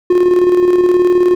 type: tone with tremolo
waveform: triangle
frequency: 358.2 Hz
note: F4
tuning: 44 cents sharp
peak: -4 dBFS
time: 0.1-1.35 s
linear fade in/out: 5 ms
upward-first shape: square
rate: 19 Hz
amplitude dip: 40%
effects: none